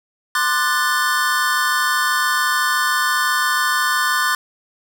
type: chord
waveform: square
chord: D dominant seventh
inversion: third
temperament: equal with one note detuned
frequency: 1046.5 / 1192.4 / 1480 / 1760 Hz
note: C6 / D6 / F#6 / A6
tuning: 0 / +26 / 0 / 0 cents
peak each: -23 / -23 / -22 / -22 dBFS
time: 0.35-4.35 s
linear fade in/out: 2 ms
effects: none